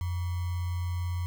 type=tone with sample-and-hold; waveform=sine; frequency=88.2 Hz; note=F2; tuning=18 cents sharp; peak=-28 dBFS; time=0.01-1.26 s; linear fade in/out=0 ms; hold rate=1050 Hz; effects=none